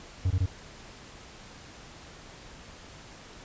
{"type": "tone bursts", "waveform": "triangle", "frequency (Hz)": 92.5, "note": "F#2", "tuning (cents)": 0, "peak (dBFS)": -20, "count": 3, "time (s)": [0.25, 0.459], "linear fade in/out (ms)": 5, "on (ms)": 55, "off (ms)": 22, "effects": ["pink hiss -48 dBFS RMS until 3.44 s", "resampled to 16000 Hz"]}